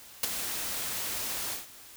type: noise with ADSR envelope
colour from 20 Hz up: white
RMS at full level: -24 dBFS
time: 0.23-1.67 s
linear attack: 5 ms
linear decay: 18 ms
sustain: -10 dB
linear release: 160 ms
effects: white hiss -50 dBFS RMS until 1.96 s